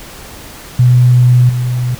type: tone with level steps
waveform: sine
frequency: 123.9 Hz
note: B2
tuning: 6 cents sharp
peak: -4 / -12 dBFS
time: 0.79-1.95 s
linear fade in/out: 5 ms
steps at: 1.49 s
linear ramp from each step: 5 ms
effects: pink hiss -32 dBFS RMS until 1.99 s